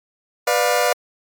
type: chord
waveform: sawtooth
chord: B diminished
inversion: none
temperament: just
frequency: 493.9 / 592.7 / 711.2 Hz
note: B4 / D5 / F5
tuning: 0 / +16 / +31 cents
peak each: -16 dBFS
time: 0.47-0.93 s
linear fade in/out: 5 ms
effects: MP3 96 kbps